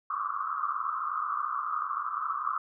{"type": "band-pass noise", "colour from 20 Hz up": "white", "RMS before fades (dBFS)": -32, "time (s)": [0.1, 2.58], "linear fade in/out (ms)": 5, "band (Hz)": [1100, 1300], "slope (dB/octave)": 96, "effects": []}